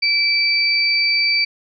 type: tone pair together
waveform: sine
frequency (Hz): 2324 / 4627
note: D7 / D8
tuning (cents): -19 / -27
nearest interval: octave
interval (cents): 1192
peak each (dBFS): -17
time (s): 0.02-1.45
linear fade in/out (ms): 10
effects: none